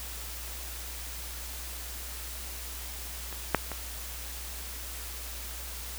clicks, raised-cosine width 0.5 ms, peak -26 / -6 / -20 dBFS, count 3, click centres 3.327 / 3.547 / 3.717 s, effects added 60 Hz sine -41 dBFS peak until 5.98 s + white hiss -41 dBFS RMS until 5.98 s

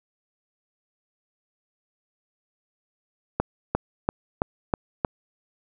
accelerating click train, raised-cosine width 1 ms, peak -7 dBFS, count 6, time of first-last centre 3.4-5.048 s, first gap 350 ms, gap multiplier 0.97, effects none

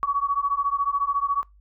sine beating tone pair, 1122 / 1136 Hz, C#6 / C#6, +21 / +42 cents, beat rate 14 Hz, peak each -24 / -24 dBFS, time 0.03-1.43 s, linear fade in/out 0 ms, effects noise-tail reverb RT60 0.2 s tail -22 dB re dry + added 50 Hz sine -51 dBFS peak until 1.6 s

